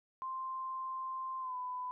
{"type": "tone with pitch glide", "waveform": "sine", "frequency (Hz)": [1046.5, 1001], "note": ["C6", "B5"], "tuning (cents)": [0, 23], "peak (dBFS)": -37, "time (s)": [0.22, 1.91], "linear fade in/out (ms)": 0, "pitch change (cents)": -77, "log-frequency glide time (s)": [1.4, 1.56], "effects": []}